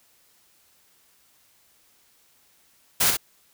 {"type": "noise with echo", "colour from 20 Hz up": "white", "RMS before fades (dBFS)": -20, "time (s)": [3, 3.11], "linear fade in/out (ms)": 10, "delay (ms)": 61, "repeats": 1, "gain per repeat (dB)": -5, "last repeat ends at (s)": 3.171, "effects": ["white hiss -61 dBFS RMS until 3.53 s"]}